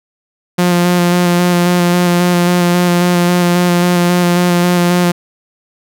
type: tone with vibrato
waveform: sawtooth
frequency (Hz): 176.2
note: F3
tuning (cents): +16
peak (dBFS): -5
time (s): 0.58-5.12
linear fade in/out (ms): 10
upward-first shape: square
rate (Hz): 3.7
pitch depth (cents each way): 14
effects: none